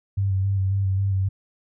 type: tone with vibrato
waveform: sine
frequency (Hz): 97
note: G2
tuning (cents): -18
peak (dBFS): -19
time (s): 0.17-1.29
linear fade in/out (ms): 10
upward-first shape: square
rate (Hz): 3.7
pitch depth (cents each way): 25
effects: none